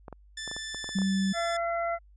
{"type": "clicks", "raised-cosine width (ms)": 1, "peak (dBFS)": -27, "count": 10, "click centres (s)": [0.082, 0.127, 0.477, 0.514, 0.565, 0.746, 0.843, 0.891, 0.987, 1.018]}
{"type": "tone with pitch glide", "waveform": "15% pulse", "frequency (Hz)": [1760, 1738.8], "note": ["A6", "A6"], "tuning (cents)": [0, -21], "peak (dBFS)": -29, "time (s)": [0.37, 1.57], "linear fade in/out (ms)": 5, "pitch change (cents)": -21, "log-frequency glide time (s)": [0.69, 1.45]}
{"type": "tone", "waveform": "sine", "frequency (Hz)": 193, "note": "G3", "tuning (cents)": -27, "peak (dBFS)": -24, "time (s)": [0.95, 1.33], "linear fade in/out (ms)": 10}
{"type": "harmonic tone", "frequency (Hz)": 679, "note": "F5", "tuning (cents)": -49, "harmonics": [1, 2, 3], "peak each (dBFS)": [-28, -34, -38], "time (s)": [1.33, 1.99], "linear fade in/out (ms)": 50}
{"effects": ["added 50 Hz sine -53 dBFS peak until 2.16 s", "resampled to 22050 Hz"]}